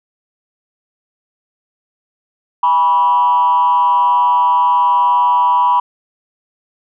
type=tone with frequency modulation; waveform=sine; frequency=980 Hz; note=B5; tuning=14 cents flat; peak=-8 dBFS; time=2.63-5.8 s; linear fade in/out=5 ms; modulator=159 Hz; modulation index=0.54; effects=tanh soft clip ceiling -5 dBFS